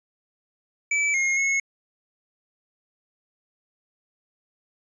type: tone with pitch steps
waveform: square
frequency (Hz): 2308 / 2145 / 2181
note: D7 / C7 / C#7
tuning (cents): -31 / +42 / -29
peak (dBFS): -21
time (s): 0.91-1.6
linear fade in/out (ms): 5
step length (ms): 230
effects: resampled to 22050 Hz